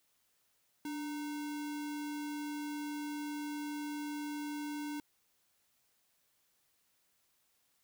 sine tone with sample-and-hold, 293.7 Hz, D4, in tune, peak -37 dBFS, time 0.85-5 s, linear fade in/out 2 ms, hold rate 1225 Hz, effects white hiss -75 dBFS RMS until 7.83 s

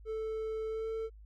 triangle tone with pitch glide, 440 to 445.9 Hz, A4 to A4, 0 to +23 cents, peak -32 dBFS, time 0.05-1.1 s, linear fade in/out 50 ms, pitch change +23 cents, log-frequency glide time 0.68-0.88 s, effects added 52 Hz sine -50 dBFS peak until 1.25 s

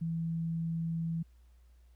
sine tone, 164.81 Hz, E3, in tune, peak -31 dBFS, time 0.01-1.23 s, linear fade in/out 10 ms, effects added 60 Hz sine -57 dBFS peak until 1.95 s + pink hiss -75 dBFS RMS until 1.95 s

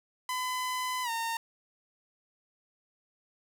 sawtooth tone with pitch glide, 1010 to 915.5 Hz, B5 to A#5, +39 to -32 cents, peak -27 dBFS, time 0.29-1.37 s, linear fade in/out 2 ms, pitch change -171 cents, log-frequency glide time 1.03-1.1 s, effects none

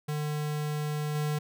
square tone with level steps, 150 Hz, D3, 37 cents sharp, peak -30 / -28 dBFS, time 0.08-1.39 s, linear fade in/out 10 ms, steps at 1.15 s, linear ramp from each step 2 ms, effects none

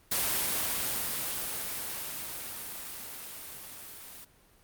white noise with level ramp, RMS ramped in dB -28 to -47 dBFS, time 0.11-4.25 s, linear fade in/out 10 ms, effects pink hiss -62 dBFS RMS until 4.63 s + Opus 32 kbps

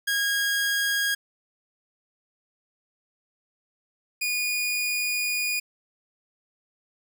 sawtooth tone pair in turn, 1636 / 2451 Hz, G#6 / D#7, -26 / -27 cents, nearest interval perfect fifth, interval 699 cents, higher second, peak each -19 / -21 dBFS, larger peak first, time 0.07-1.15 / 4.21-5.6 s, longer second, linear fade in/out 10 ms, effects none

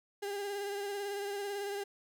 35% pulse tone with vibrato, 402.9 Hz, G4, 48 cents sharp, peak -34 dBFS, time 0.22-1.84 s, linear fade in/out 10 ms, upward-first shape sine, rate 18 Hz, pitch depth 33 cents each way, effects none

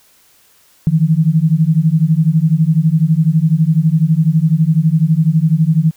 sine beating tone pair, 153.7 / 165.7 Hz, D#3 / E3, -21 / +9 cents, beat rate 12 Hz, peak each -12 dBFS, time 0.87-5.91 s, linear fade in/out 0 ms, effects white hiss -51 dBFS RMS until 5.96 s

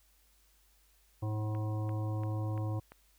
harmonic tone, 107.2 Hz, A2, 45 cents flat, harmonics 1 / 3 / 5 / 7 / 9 / 10, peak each -32 / -42 / -46 / -49 / -51 / -52 dBFS, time 1.22-2.8 s, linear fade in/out 10 ms
click train, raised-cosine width 0.5 ms, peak -34 dBFS, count 5, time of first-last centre 1.55-2.92 s, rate 2.92 Hz
effects added 50 Hz sine -67 dBFS peak until 3.18 s + white hiss -69 dBFS RMS until 3.18 s

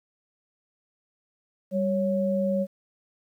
sine tone pair together, 196 / 554.4 Hz, G3 / C#5, 0 / 0 cents, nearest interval octave + tritone, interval 1800 cents, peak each -25 dBFS, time 1.71-2.67 s, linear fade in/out 50 ms, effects 10-bit

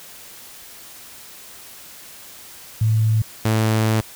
sine / sawtooth tone pair in turn, 110 / 110 Hz, A2 / A2, 0 / 0 cents, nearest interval unison, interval 0 cents, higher neither, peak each -14 / -12 dBFS, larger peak second, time 2.81-3.22 / 3.45-4.01 s, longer second, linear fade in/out 5 ms, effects white hiss -41 dBFS RMS until 4.15 s

